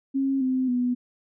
sine tone with pitch steps, 270.8 / 258.6 / 246.9 Hz, C#4 / C4 / B3, -40 / -20 / 0 cents, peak -21 dBFS, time 0.14-0.95 s, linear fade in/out 20 ms, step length 270 ms, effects none

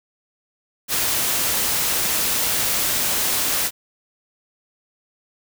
white noise, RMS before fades -21 dBFS, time 0.88-3.71 s, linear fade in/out 50 ms, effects none

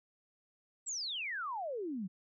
sine exponential sweep, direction down, 7920 to 174.2 Hz, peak -36 dBFS, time 0.86-2.08 s, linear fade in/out 20 ms, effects none

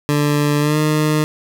20% pulse tone with pitch glide, 146.83 to 152.98 Hz, D3 to D#3, 0 to -29 cents, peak -9 dBFS, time 0.09-1.24 s, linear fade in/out 0 ms, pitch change +71 cents, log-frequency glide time 0.6-0.78 s, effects none

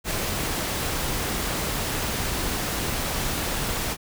pink noise, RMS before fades -27 dBFS, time 0.04-3.97 s, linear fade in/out 50 ms, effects none

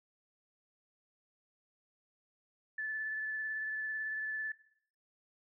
sine tone with vibrato, 1742 Hz, A6, 18 cents flat, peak -35 dBFS, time 2.78-4.52 s, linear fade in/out 5 ms, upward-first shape sine, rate 18 Hz, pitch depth 16 cents each way, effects noise-tail reverb RT60 0.6 s tail -17 dB re dry

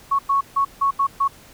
sine tone bursts at uneven times, 1107 Hz, C#6, 3 cents flat, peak -15 dBFS, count 6, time 0.11-0.19 / 0.29-0.41 / 0.56-0.65 / 0.81-0.91 / 0.99-1.07 / 1.2-1.28 s, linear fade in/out 10 ms, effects pink hiss -47 dBFS RMS until 1.53 s

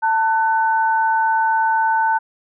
sine tone pair together, 891.9 / 1500 Hz, A5 / F#6, +23 / +23 cents, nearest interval major sixth, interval 900 cents, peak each -15 / -21 dBFS, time 0.02-2.19 s, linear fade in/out 20 ms, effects none

